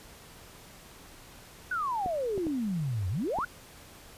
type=exponential two-way sweep; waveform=sine; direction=down then up; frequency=1529 to 86.5 to 1529 Hz; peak=-28 dBFS; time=1.71-3.45 s; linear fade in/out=5 ms; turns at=3.09 s
type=clicks; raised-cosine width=2 ms; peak=-22 dBFS; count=4; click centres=2.061 / 2.378 / 2.468 / 3.387 s
effects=pink hiss -51 dBFS RMS until 4.17 s + resampled to 32000 Hz